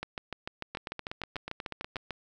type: two click trains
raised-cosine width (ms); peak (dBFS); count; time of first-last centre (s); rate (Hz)
0.3; -20 / -19; 11 / 15; 0.75-1.967 / 0.03-2.107; 8.22 / 6.74
effects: none